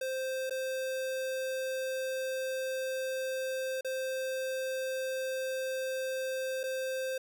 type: tone with dropouts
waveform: square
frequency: 523 Hz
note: C5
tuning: 1 cent flat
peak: -33 dBFS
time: 0.01-7.18 s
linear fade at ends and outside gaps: 5 ms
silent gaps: 0.497-0.507 / 3.81-3.846 / 6.633-6.637 s
effects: none